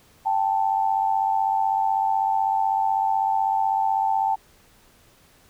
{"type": "tone pair together", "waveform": "sine", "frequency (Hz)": [784, 880], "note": ["G5", "A5"], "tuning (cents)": [0, 0], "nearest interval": "major second", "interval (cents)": 200, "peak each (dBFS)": -22, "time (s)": [0.25, 4.36], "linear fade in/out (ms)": 20, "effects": ["pink hiss -56 dBFS RMS until 5.49 s"]}